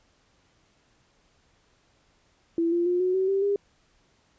sine tone with pitch steps, 334.2 / 344.8 / 355.7 / 367 / 378.6 / 390.6 / 403 Hz, E4 / F4 / F4 / F#4 / F#4 / G4 / G4, +24 / -22 / +32 / -14 / +40 / -6 / +48 cents, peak -21 dBFS, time 2.58-3.56 s, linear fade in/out 2 ms, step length 140 ms, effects pink hiss -65 dBFS RMS until 4.38 s + resampled to 16000 Hz

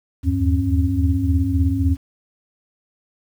sine tone cluster, 78 / 81.6 / 97.5 / 271.2 Hz, D#2 / E2 / G2 / C#4, +5 / -17 / -9 / -38 cents, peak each -21 dBFS, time 0.23-1.97 s, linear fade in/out 50 ms, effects 8-bit

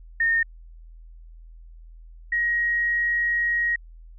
sine tone pair in turn, 1834 / 1889.9 Hz, A#6 / A#6, -29 / +23 cents, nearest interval minor second, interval 52 cents, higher second, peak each -18 / -20 dBFS, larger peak first, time 0.2-0.43 / 2.32-3.76 s, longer second, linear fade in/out 5 ms, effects added 41 Hz sine -42 dBFS peak until 4.18 s

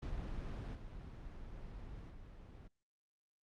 brown noise with level steps, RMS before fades -42 / -49 / -53 dBFS, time 0.02-2.68 s, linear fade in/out 10 ms, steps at 0.74 / 2.09 s, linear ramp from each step 20 ms, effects low-pass 5000 Hz 12 dB/octave + Opus 48 kbps

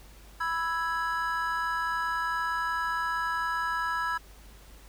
triangle chord, E major, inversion second, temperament equal, 987.8 / 1318.5 / 1661.2 Hz, B5 / E6 / G#6, 0 / 0 / 0 cents, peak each -30 dBFS, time 0.4-4.18 s, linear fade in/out 10 ms, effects added 50 Hz sine -50 dBFS peak until 4.88 s + pink hiss -55 dBFS RMS until 4.88 s

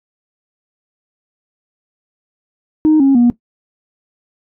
sine tone with pitch steps, 310 / 273 / 240.4 Hz, D#4 / C#4 / B3, -6 / -26 / -46 cents, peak -5 dBFS, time 2.85-3.3 s, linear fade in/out 0 ms, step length 150 ms, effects noise-tail reverb RT60 0.1 s tail -17 dB re dry + tanh soft clip ceiling -4 dBFS

